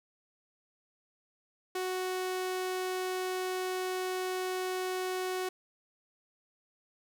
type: tone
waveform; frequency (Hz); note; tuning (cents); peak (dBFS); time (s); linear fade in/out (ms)
sawtooth; 370; F#4; 0; -28; 1.75-5.49; 5
effects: none